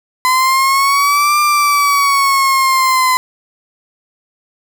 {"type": "exponential two-way sweep", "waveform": "35% pulse", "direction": "up then down", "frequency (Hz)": [1017, 1192, 1017], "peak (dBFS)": -8, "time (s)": [0.25, 3.17], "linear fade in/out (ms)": 0, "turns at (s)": 1.4, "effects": []}